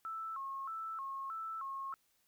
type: tone with vibrato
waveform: sine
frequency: 1197 Hz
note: D6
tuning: 33 cents sharp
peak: -39 dBFS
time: 0.05-1.94 s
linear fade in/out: 0 ms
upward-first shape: square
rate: 1.6 Hz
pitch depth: 170 cents each way
effects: white hiss -75 dBFS RMS until 2.27 s